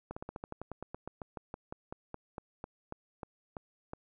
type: slowing click train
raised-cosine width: 1 ms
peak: -26 dBFS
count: 24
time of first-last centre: 0.11-3.934 s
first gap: 55 ms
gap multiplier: 1.09
effects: none